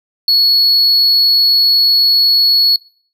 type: tone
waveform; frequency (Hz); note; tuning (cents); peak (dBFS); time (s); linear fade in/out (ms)
triangle; 4374; C#8; -24; -7; 0.28-2.76; 2
effects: noise-tail reverb RT60 0.5 s tail -24 dB re dry